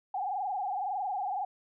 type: tone with frequency modulation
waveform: sine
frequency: 784 Hz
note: G5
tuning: in tune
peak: -30 dBFS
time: 0.14-1.45 s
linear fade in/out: 5 ms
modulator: 21.8 Hz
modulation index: 2.4
effects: none